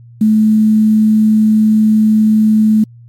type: tone with quantisation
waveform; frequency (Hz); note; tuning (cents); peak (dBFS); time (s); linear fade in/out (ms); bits
sine; 216.4; A3; -29; -6; 0.21-2.84; 5; 6
effects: added 118 Hz sine -35 dBFS peak until 3.08 s + MP3 64 kbps